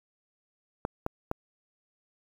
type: clicks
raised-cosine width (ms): 1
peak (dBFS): -15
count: 3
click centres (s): 0.851 / 1.064 / 1.314
effects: 8-bit